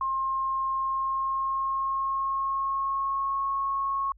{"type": "tone with pitch glide", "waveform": "sine", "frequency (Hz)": [1066, 1094.7], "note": ["C6", "C#6"], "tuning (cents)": [32, -22], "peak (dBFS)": -25, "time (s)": [0.01, 4.12], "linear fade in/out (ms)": 2, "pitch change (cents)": 46, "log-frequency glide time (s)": [0.75, 3.44], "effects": ["added 50 Hz sine -52 dBFS peak until 4.17 s"]}